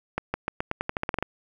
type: accelerating click train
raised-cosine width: 0.5 ms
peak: -11 dBFS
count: 13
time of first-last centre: 0.18-1.226 s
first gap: 160 ms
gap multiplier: 0.88
effects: 8-bit